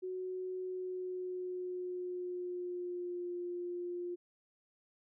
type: tone with pitch glide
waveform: sine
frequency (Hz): 369.8 to 352.5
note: F#4 to F4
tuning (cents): -1 to +16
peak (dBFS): -37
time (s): 0.02-4.16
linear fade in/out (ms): 20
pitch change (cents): -83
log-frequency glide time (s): 0.61-3.33
effects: none